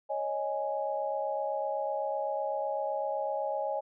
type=chord; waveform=sine; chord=C# suspended second; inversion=none; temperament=equal; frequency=554.4 / 622.3 / 830.6 Hz; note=C#5 / D#5 / G#5; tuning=0 / 0 / 0 cents; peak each=-34 dBFS; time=0.09-3.81 s; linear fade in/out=20 ms; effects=none